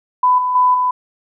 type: tone with level steps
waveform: sine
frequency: 1000 Hz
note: B5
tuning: 21 cents sharp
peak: -9 / -15 / -9 / -13 dBFS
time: 0.23-0.91 s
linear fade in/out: 5 ms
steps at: 0.38 / 0.55 / 0.74 s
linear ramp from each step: 5 ms
effects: none